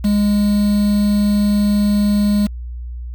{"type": "tone with quantisation", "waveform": "triangle", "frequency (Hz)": 206.2, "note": "G#3", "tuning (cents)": -12, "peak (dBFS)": -10, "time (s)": [0.04, 2.47], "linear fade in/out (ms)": 10, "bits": 5, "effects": ["added 60 Hz sine -25 dBFS peak until 3.14 s"]}